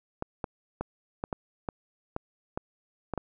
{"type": "clicks", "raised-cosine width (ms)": 1, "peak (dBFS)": -17, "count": 10, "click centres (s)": [0.224, 0.442, 0.81, 1.239, 1.328, 1.688, 2.164, 2.575, 3.137, 3.177], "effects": []}